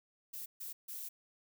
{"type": "noise bursts at uneven times", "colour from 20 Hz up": "violet", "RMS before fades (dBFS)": -44, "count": 3, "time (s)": [[0.33, 0.46], [0.6, 0.73], [0.88, 1.09]], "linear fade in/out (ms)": 10, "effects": []}